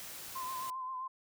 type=noise; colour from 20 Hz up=white; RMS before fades=-46 dBFS; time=0-0.7 s; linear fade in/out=0 ms
type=tone with vibrato; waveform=sine; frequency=1034 Hz; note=C6; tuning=21 cents flat; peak=-37 dBFS; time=0.35-1.08 s; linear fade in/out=10 ms; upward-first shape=sine; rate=7.6 Hz; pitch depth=38 cents each way
effects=none